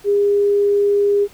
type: tone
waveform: sine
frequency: 406.1 Hz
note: G#4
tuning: 39 cents flat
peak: -12 dBFS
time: 0.04-1.28 s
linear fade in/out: 50 ms
effects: pink hiss -47 dBFS RMS until 1.33 s